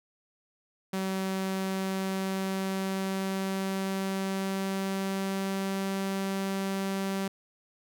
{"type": "tone with pitch glide", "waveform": "sawtooth", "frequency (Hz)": [190.7, 194.03], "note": ["G3", "G3"], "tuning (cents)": [-47, -17], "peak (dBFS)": -25, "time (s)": [0.93, 7.28], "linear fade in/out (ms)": 5, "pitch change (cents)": 30, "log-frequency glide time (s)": [1.31, 5.88], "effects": []}